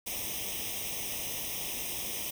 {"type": "noise with comb filter", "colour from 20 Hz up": "white", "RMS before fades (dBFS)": -36, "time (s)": [0.06, 2.31], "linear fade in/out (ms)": 10, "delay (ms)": 0.34, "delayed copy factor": 0.95, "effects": []}